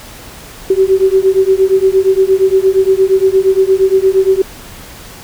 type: beating tone pair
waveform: sine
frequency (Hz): 378.2 / 386.8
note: F#4 / G4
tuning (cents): +38 / -23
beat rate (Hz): 8.6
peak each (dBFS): -10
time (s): 0.7-4.42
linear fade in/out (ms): 5
effects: pink hiss -33 dBFS RMS until 5.23 s